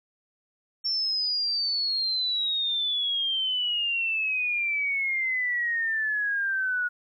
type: exponential sweep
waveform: sine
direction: down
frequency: 5440 to 1449 Hz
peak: -24 dBFS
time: 0.84-6.89 s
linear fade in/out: 20 ms
effects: 11-bit